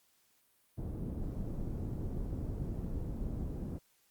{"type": "low-pass noise", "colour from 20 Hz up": "pink", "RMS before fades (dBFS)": -38, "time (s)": [0.77, 3.79], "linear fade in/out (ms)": 20, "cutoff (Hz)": 290, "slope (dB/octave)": 12, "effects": ["white hiss -71 dBFS RMS until 4.1 s", "Opus 48 kbps"]}